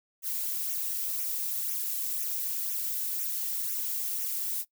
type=noise with flanger; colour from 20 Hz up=violet; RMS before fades=-32 dBFS; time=0.22-4.65 s; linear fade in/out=50 ms; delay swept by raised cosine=0.22 to 2.42 ms; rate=2 Hz; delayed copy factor=-0.65; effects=noise-tail reverb RT60 0.1 s tail -19 dB re dry